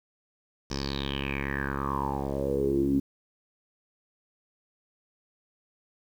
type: tone with low-pass filter sweep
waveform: 10% pulse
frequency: 69 Hz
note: C#2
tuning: 7 cents flat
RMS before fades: -29 dBFS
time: 0.7-3 s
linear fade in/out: 10 ms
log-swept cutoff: 5600 to 260 Hz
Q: 7.7
effects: 9-bit